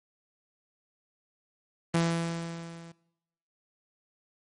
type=tone with level ramp; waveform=sawtooth; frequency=167.4 Hz; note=E3; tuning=27 cents sharp; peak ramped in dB=-18 to -42 dBFS; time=1.94-2.92 s; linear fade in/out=5 ms; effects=noise-tail reverb RT60 0.8 s tail -21 dB re dry + MP3 48 kbps